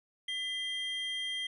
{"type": "tone pair together", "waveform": "triangle", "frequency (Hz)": [2015, 3201], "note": ["B6", "G7"], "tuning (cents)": [34, 36], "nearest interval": "minor sixth", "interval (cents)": 802, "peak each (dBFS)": [-38, -33], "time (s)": [0.28, 1.47], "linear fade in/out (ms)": 5, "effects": ["resampled to 24000 Hz"]}